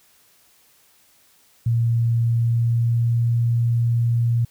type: tone with pitch glide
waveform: sine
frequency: 116.54 to 117.69 Hz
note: A#2 to A#2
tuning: 0 to +17 cents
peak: -16 dBFS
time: 1.66-4.45 s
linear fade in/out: 5 ms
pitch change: +17 cents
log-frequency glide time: 2.21-3.3 s
effects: white hiss -57 dBFS RMS until 4.5 s